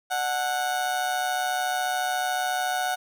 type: tone with amplitude modulation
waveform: 30% pulse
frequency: 737 Hz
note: F#5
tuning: 7 cents flat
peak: -19 dBFS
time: 0.1-2.96 s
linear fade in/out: 20 ms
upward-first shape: sine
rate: 134 Hz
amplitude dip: 60%
effects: none